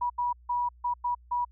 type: tone bursts at uneven times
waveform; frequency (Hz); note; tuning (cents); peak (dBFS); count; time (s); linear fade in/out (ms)
sine; 971; B5; -30; -25; 6; 0.01-0.1 / 0.18-0.33 / 0.49-0.69 / 0.84-0.94 / 1.04-1.15 / 1.31-1.45; 10
effects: added 60 Hz sine -52 dBFS peak until 1.51 s